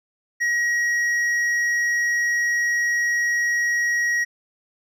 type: tone with hard clipping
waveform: sine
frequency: 1900 Hz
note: A#6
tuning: 33 cents sharp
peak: -20 dBFS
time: 0.4-4.25 s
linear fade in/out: 20 ms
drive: 5 dB
effects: none